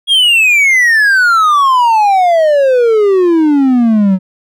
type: exponential sweep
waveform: triangle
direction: down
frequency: 3322 to 183.1 Hz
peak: -4 dBFS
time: 0.07-4.19 s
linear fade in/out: 50 ms
effects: none